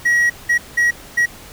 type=tone bursts at uneven times; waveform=triangle; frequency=1909 Hz; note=A#6; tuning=41 cents sharp; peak=-10 dBFS; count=4; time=0.05-0.3 / 0.49-0.58 / 0.77-0.91 / 1.17-1.26 s; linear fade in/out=10 ms; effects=pink hiss -39 dBFS RMS until 1.52 s